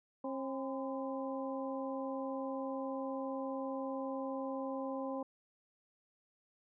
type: harmonic tone with a mistuned harmonic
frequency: 268.5 Hz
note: C4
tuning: 45 cents sharp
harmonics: 1 / 2 / 3 / 4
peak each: -40 / -40 / -46 / -46 dBFS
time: 0.24-5.23 s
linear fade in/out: 5 ms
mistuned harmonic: 4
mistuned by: -86 cents
effects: none